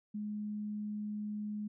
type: tone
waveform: sine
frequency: 209.8 Hz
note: G#3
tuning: 18 cents sharp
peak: -36 dBFS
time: 0.14-1.68 s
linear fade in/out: 10 ms
effects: none